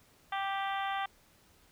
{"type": "harmonic tone", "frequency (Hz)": 392, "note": "G4", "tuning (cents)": 0, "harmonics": [2, 3, 4, 5, 6, 7, 8, 9], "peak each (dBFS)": [-34, -38, -41, -42, -49, -49, -46, -49], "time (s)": [0.32, 1.06], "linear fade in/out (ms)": 5, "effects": ["pink hiss -64 dBFS RMS until 1.71 s"]}